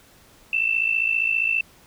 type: tone pair together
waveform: sine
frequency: 2637 / 2692 Hz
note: E7 / E7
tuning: 0 / +36 cents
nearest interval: unison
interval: 36 cents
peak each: -22 dBFS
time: 0.53-1.61 s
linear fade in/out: 2 ms
effects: pink hiss -53 dBFS RMS until 1.86 s